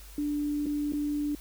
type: tone with dropouts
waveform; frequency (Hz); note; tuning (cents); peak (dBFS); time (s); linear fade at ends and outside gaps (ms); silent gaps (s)
sine; 293.7; D4; 0; -27; 0.18-1.35; 2; 0.659-0.665 / 0.923-0.934
effects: added 50 Hz sine -46 dBFS peak until 1.4 s + white hiss -52 dBFS RMS until 1.4 s